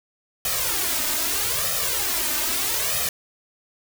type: noise with flanger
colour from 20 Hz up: white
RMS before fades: -24 dBFS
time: 0.45-3.09 s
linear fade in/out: 2 ms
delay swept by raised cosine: 1.6 to 3.3 ms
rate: 0.79 Hz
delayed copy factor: +1
effects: none